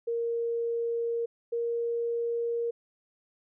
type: tone pair in turn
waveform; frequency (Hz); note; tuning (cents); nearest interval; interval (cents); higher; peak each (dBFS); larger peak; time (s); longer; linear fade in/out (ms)
sine; 466.2 / 468.4; A#4 / A#4; 0 / +8; unison; 8; second; -27; neither; 0.07-1.26 / 1.52-2.71; neither; 10
effects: none